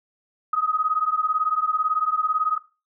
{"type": "beating tone pair", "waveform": "sine", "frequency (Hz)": [1250, 1268], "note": ["D#6", "D#6"], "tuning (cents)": [8, 32], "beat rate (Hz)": 18, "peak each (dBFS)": [-22, -23], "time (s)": [0.53, 2.58], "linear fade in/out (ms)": 5, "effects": ["noise-tail reverb RT60 0.3 s tail -19 dB re dry"]}